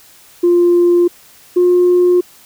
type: tone pair in turn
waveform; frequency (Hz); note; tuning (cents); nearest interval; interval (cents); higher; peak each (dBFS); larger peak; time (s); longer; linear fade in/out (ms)
sine; 349.2 / 356.9; F4 / F4; 0 / +38; unison; 38; second; -6 / -6; neither; 0.43-1.08 / 1.56-2.21; neither; 10
effects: tanh soft clip ceiling -4 dBFS + white hiss -44 dBFS RMS until 2.45 s